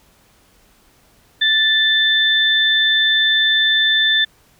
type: tone pair together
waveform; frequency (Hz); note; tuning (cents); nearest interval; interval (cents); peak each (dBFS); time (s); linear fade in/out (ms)
sine; 1760 / 3540; A6 / A7; 0 / +10; octave; 1210; -16 / -14; 1.41-4.25; 10
effects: pink hiss -54 dBFS RMS until 4.59 s